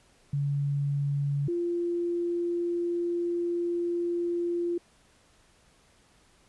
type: tone pair in turn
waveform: sine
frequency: 142 / 345.8 Hz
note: C#3 / F4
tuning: +42 / -17 cents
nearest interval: octave + minor third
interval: 1541 cents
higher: second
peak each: -25 / -26 dBFS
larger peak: first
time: 0.33-1.48 / 1.48-4.78 s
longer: second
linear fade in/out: 5 ms
effects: pink hiss -62 dBFS RMS until 6.48 s + resampled to 24000 Hz